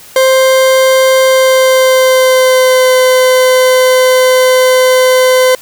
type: tone with pitch glide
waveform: 40% pulse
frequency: 524 to 512 Hz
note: C5 to C5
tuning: +2 to -38 cents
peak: -4 dBFS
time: 0.16-5.55 s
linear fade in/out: 2 ms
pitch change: -40 cents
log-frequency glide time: 1.23-2.96 s
effects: white hiss -35 dBFS RMS until 5.61 s